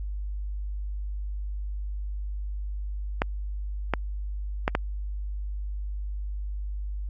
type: clicks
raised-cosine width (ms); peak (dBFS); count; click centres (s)
0.5; -7; 4; 3.219 / 3.937 / 4.679 / 4.751
effects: added 50 Hz sine -29 dBFS peak until 7.09 s + MP3 48 kbps